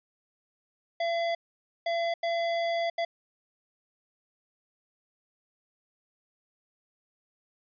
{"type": "tone bursts at uneven times", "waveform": "square", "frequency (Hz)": 677, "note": "E5", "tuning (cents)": 46, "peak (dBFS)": -27, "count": 4, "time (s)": [[1, 1.35], [1.86, 2.14], [2.23, 2.9], [2.98, 3.05]], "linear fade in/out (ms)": 5, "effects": ["resampled to 11025 Hz"]}